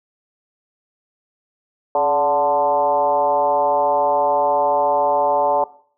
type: tone with frequency modulation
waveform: sine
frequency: 730 Hz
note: F#5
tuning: 24 cents flat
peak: -14 dBFS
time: 1.95-5.64 s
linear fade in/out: 2 ms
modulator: 153 Hz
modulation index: 1.6
effects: noise-tail reverb RT60 0.5 s tail -19 dB re dry